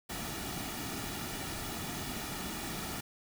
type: noise with comb filter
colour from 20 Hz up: pink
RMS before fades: -39 dBFS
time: 0.09-3.01 s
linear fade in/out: 10 ms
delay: 1.9 ms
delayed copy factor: -0.55
effects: none